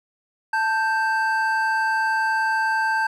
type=tone pair together; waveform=triangle; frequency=884.6 / 1568 Hz; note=A5 / G6; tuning=+9 / 0 cents; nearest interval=minor seventh; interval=991 cents; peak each=-20 dBFS; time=0.53-3.07 s; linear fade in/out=5 ms; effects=none